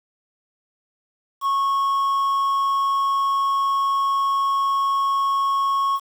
triangle tone with quantisation, 1099 Hz, C#6, 15 cents flat, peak -16 dBFS, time 1.41-6 s, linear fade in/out 50 ms, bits 7, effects none

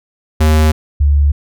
square / sine tone pair in turn, 77.6 / 71.93 Hz, D#2 / D2, -4 / -35 cents, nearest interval minor second, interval 131 cents, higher first, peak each -8 / -7 dBFS, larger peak second, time 0.4-0.72 / 1-1.32 s, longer neither, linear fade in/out 10 ms, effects none

